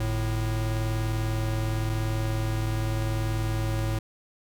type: tone pair together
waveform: square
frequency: 50.12 / 110 Hz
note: G1 / A2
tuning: +39 / 0 cents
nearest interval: octave + major second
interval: 1361 cents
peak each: -31 / -27 dBFS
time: 0-3.99 s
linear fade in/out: 5 ms
effects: none